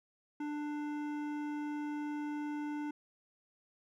triangle tone with hard clipping, 296.2 Hz, D4, 15 cents sharp, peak -38 dBFS, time 0.4-2.91 s, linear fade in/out 5 ms, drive 17 dB, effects none

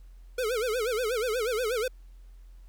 square tone with vibrato, 466.2 Hz, A#4, in tune, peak -27 dBFS, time 0.38-1.88 s, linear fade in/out 5 ms, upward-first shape sine, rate 8.3 Hz, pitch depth 180 cents each way, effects added 43 Hz sine -46 dBFS peak until 2.68 s + pink hiss -69 dBFS RMS until 2.68 s

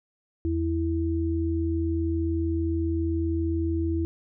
sine tone pair together, 82.41 / 329.6 Hz, E2 / E4, 0 / 0 cents, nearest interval 2 octaves, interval 2400 cents, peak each -26 dBFS, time 0.45-4.05 s, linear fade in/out 0 ms, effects none

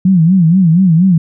sine tone with vibrato, 175.1 Hz, F3, 5 cents sharp, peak -5 dBFS, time 0.05-1.18 s, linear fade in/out 5 ms, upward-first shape sine, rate 4.2 Hz, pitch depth 170 cents each way, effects none

